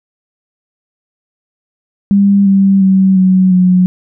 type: tone with pitch steps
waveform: sine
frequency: 199.6 / 195.15 / 190.81 / 186.56 / 182.4 Hz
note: G3 / G3 / G3 / F#3 / F#3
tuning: +32 / -8 / -46 / +15 / -24 cents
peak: -5 dBFS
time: 2.11-3.86 s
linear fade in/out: 0 ms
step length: 350 ms
effects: none